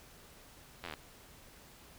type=slowing click train; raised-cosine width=0.3 ms; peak=-25 dBFS; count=9; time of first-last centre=0.84-0.938 s; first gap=11 ms; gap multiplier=1.03; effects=pink hiss -57 dBFS RMS until 1.98 s